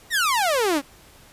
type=exponential sweep; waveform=sawtooth; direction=down; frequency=1963 to 261.6 Hz; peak=-15 dBFS; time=0.1-0.82 s; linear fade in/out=50 ms; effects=pink hiss -50 dBFS RMS until 1.32 s + resampled to 32000 Hz